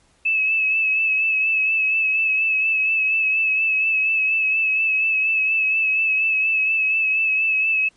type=tone with vibrato; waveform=sine; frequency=2600 Hz; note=E7; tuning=24 cents flat; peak=-16 dBFS; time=0.25-7.89 s; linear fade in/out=10 ms; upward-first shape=sine; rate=4.2 Hz; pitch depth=32 cents each way; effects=pink hiss -59 dBFS RMS until 7.96 s + MP3 48 kbps